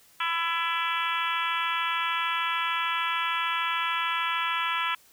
harmonic tone with a mistuned harmonic, 333.4 Hz, E4, 20 cents sharp, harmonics 3 / 4 / 5 / 6 / 7 / 8 / 9 / 10, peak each -31 / -30 / -35 / -37 / -34 / -35 / -37 / -36 dBFS, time 0.2-4.95 s, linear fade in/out 5 ms, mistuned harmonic 5, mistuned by +23 cents, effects white hiss -58 dBFS RMS until 5.12 s

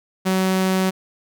sawtooth tone, 188.1 Hz, F#3, 29 cents sharp, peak -13 dBFS, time 0.25-0.91 s, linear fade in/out 20 ms, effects none

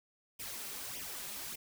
white noise with flanger, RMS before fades -43 dBFS, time 0.39-1.56 s, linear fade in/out 10 ms, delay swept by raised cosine 0.34 to 5.14 ms, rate 1.7 Hz, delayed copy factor +0.75, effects none

